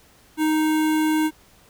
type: tone with notch filter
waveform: square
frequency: 311.1 Hz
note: D#4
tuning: in tune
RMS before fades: -20 dBFS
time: 0.37-1.31 s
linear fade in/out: 50 ms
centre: 5000 Hz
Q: 1.4
effects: pink hiss -54 dBFS RMS until 1.69 s